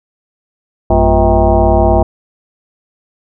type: tone with frequency modulation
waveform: sine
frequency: 349.2 Hz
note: F4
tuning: in tune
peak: -6 dBFS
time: 0.9-2.03 s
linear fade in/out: 5 ms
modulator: 147 Hz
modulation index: 3.3
effects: none